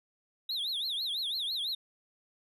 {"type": "tone with vibrato", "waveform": "triangle", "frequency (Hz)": 3729, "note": "A#7", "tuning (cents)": 0, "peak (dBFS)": -30, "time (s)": [0.49, 1.75], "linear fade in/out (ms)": 5, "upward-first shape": "triangle", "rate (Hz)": 6, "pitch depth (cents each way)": 270, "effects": []}